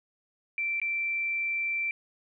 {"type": "tone with dropouts", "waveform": "sine", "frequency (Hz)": 2344, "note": "D7", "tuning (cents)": -4, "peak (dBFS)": -27, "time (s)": [0.58, 1.91], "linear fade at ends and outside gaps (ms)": 1, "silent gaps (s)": [0.8, 0.816], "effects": []}